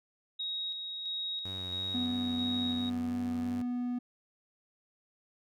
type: tone with tremolo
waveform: sine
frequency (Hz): 3783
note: A#7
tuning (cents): +25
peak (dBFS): -33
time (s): 0.39-2.9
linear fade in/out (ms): 10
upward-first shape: square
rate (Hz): 1.5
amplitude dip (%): 35
type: tone with vibrato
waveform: sawtooth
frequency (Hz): 92.5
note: F#2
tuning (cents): 0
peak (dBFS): -38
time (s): 1.45-3.62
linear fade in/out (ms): 5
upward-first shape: square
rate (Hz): 3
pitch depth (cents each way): 34
type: tone with pitch glide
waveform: triangle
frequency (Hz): 246.9 to 245.5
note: B3 to B3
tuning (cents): 0 to -10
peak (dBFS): -29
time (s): 1.94-3.99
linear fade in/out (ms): 10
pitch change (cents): -10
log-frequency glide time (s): 2.14-3.02
effects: none